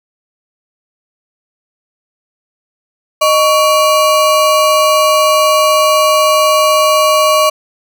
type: ring-modulated tone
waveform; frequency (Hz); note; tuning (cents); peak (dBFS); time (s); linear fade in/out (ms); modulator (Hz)
square; 869; A5; -22; -5; 3.21-7.5; 10; 252
effects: none